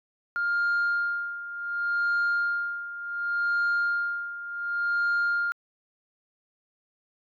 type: tone with tremolo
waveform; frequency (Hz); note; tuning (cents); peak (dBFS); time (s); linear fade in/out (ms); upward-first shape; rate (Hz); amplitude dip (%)
sine; 1405; F6; +10; -20; 0.36-5.52; 0; sine; 0.68; 80
effects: tanh soft clip ceiling -20 dBFS